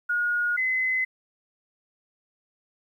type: tone pair in turn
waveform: sine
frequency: 1440 / 2036 Hz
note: F#6 / C7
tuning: -47 / -48 cents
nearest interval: tritone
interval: 599 cents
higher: second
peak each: -22 / -22 dBFS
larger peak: neither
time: 0.09-0.57 / 0.57-1.05 s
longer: neither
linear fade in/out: 10 ms
effects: 10-bit